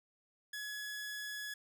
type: tone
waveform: sawtooth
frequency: 1691 Hz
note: G#6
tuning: 31 cents sharp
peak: -37 dBFS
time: 0.53-1.54 s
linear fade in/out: 5 ms
effects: none